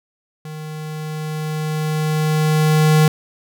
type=tone with level ramp; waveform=square; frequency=154.7 Hz; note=D#3; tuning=10 cents flat; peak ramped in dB=-30 to -10 dBFS; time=0.45-3.08 s; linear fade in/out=2 ms; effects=none